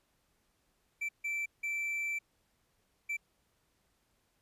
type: tone bursts at uneven times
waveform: triangle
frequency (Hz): 2333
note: D7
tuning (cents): -12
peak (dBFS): -31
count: 4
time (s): 1.01-1.09 / 1.24-1.46 / 1.63-2.19 / 3.09-3.17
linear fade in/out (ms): 10
effects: pink hiss -75 dBFS RMS until 4.41 s + resampled to 32000 Hz